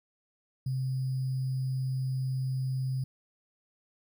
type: tone with sample-and-hold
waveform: sine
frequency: 131 Hz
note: C3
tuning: 2 cents sharp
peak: -28 dBFS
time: 0.66-3.04 s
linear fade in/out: 5 ms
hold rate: 4900 Hz
effects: none